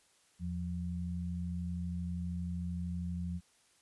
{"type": "tone pair together", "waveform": "sine", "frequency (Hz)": [82.81, 175.6], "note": ["E2", "F3"], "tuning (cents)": [8, 10], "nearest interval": "octave + minor second", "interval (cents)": 1302, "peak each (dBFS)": [-38, -37], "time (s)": [0.39, 3.41], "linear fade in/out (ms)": 50, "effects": ["white hiss -68 dBFS RMS until 3.81 s", "resampled to 24000 Hz"]}